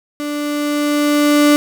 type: tone with level ramp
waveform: 35% pulse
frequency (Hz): 293.7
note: D4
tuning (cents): 0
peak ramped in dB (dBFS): -19 to -6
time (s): 0.2-1.56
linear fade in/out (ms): 0
effects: none